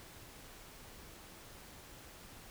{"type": "silence", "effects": ["pink hiss -54 dBFS RMS until 2.5 s"]}